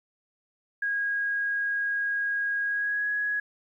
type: tone with pitch glide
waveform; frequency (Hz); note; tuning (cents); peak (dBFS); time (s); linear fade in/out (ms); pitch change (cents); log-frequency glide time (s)
sine; 1640 to 1671.6; G#6 to G#6; -22 to +11; -25; 0.82-3.4; 5; +33; 2.63-3.09
effects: 11-bit